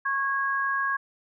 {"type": "tone pair together", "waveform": "sine", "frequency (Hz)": [1098, 1645.1], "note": ["C#6", "G#6"], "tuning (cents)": [-17, -17], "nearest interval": "perfect fifth", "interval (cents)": 700, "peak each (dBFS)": [-27, -26], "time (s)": [0.05, 0.97], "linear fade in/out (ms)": 10, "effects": []}